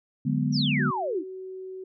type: chord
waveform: sine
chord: G# half-diminished seventh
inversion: second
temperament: equal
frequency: 146.83 / 185 / 207.7 / 246.9 Hz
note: D3 / F#3 / G#3 / B3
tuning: 0 / 0 / 0 / 0 cents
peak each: -26 / -32 / -29 / -27 dBFS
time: 0.25-0.91 s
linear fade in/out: 10 ms
type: exponential sweep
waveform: sine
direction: down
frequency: 5990 to 277.2 Hz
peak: -26 dBFS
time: 0.52-1.24 s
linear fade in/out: 50 ms
type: tone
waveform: sine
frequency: 375.7 Hz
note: F#4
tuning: 26 cents sharp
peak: -35 dBFS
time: 0.79-1.84 s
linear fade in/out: 5 ms
effects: none